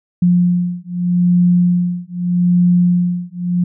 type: beating tone pair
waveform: sine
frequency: 176.6 / 177.41 Hz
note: F3 / F3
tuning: +20 / +28 cents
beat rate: 0.81 Hz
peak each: -14 dBFS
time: 0.22-3.64 s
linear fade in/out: 5 ms
effects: none